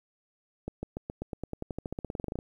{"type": "accelerating click train", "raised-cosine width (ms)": 2, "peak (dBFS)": -21, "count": 23, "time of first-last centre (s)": [0.68, 2.389], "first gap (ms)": 150, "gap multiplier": 0.93, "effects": ["10-bit"]}